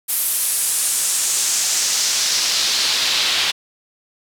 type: noise with band-pass filter sweep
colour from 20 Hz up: pink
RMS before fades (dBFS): -19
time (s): 0.08-3.52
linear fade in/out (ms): 20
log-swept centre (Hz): 12000 to 3400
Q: 1.8
effects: none